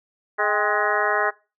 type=harmonic tone with a mistuned harmonic; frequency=210 Hz; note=G#3; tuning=19 cents sharp; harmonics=2 / 3 / 4 / 5 / 6 / 7 / 8 / 9; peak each=-27 / -27 / -27 / -27 / -27 / -27 / -27 / -27 dBFS; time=0.38-1.31 s; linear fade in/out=20 ms; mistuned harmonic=4; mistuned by=-80 cents; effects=noise-tail reverb RT60 0.3 s tail -22 dB re dry